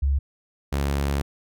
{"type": "tone pair in turn", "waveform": ["sine", "sawtooth"], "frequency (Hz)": [69.3, 70.19], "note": ["C#2", "C#2"], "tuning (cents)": [0, 22], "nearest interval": "unison", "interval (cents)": 22, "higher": "second", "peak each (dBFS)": -18, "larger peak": "neither", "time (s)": [[0.02, 0.19], [0.72, 1.22]], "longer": "second", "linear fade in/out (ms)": 10, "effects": []}